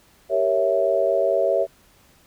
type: chord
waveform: sine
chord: G diminished seventh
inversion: none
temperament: equal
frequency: 392 / 466.2 / 554.4 / 659.3 Hz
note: G4 / Bb4 / Db5 / Fb5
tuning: 0 / 0 / 0 / 0 cents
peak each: -25 / -26 / -21 / -21 dBFS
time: 0.29-1.67 s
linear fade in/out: 50 ms
effects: pink hiss -56 dBFS RMS until 2.26 s